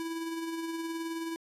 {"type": "tone with tremolo", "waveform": "square", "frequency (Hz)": 329.6, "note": "E4", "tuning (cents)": 0, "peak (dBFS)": -33, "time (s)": [0, 1.36], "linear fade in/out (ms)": 0, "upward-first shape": "sine", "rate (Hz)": 19, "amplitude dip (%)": 35, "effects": ["resampled to 32000 Hz"]}